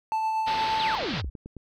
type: tone with tremolo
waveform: triangle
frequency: 880 Hz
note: A5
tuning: in tune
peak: -21 dBFS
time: 0.12-0.95 s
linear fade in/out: 0 ms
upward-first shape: sine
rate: 8.5 Hz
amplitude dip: 25%
type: low-pass noise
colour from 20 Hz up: white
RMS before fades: -33 dBFS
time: 0.46-1.22 s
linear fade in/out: 20 ms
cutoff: 4600 Hz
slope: 48 dB/octave
type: exponential sweep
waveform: sine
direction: down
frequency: 4435 to 48.65 Hz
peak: -29 dBFS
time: 0.79-1.3 s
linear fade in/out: 10 ms
type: click train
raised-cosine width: 3 ms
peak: -27 dBFS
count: 6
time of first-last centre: 1.03-1.567 s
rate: 9.31 Hz
effects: none